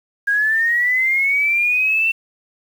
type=linear sweep; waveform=sine; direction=up; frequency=1620 to 2700 Hz; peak=-14 dBFS; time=0.27-2.12 s; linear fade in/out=10 ms; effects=7-bit